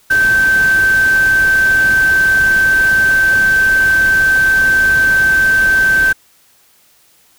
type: tone in noise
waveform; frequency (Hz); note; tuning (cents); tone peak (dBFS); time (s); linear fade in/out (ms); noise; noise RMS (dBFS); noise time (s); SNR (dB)
sine; 1551; G6; -19; -8; 0.1-6.13; 10; pink; -25; 0.1-6.13; +14
effects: white hiss -51 dBFS RMS until 7.38 s